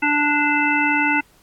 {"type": "harmonic tone", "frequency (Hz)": 293.7, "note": "D4", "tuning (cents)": 0, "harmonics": [1, 3, 5, 7, 9], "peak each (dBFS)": [-22, -22, -22, -22, -22], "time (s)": [0.02, 1.21], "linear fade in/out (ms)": 10, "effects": ["pink hiss -56 dBFS RMS until 1.42 s", "AAC 64 kbps"]}